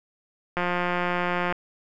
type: click train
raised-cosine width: 0.5 ms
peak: -11 dBFS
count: 170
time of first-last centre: 0.57-1.525 s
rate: 177 Hz
effects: none